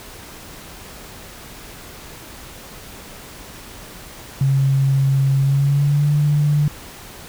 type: tone with pitch glide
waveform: sine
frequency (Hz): 136 to 147.45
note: C#3 to D3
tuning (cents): -33 to +7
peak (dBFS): -13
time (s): 4.41-6.68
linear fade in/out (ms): 2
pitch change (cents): +140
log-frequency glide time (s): 5.38-6.12
effects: pink hiss -38 dBFS RMS until 7.28 s